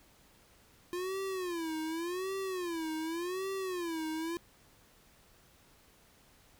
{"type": "tone with vibrato", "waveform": "square", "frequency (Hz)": 349.2, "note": "F4", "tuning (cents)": 0, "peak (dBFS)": -35, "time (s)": [0.93, 4.37], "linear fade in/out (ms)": 0, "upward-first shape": "sine", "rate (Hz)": 0.87, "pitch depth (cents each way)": 180, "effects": ["pink hiss -63 dBFS RMS until 6.59 s"]}